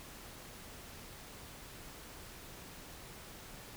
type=silence; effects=pink hiss -51 dBFS RMS until 3.76 s